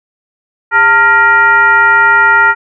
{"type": "tone with frequency modulation", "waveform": "sine", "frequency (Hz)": 1396.9, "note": "F6", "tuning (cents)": 0, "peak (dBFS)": -4, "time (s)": [0.71, 2.55], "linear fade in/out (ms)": 50, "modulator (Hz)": 496, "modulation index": 0.98, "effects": []}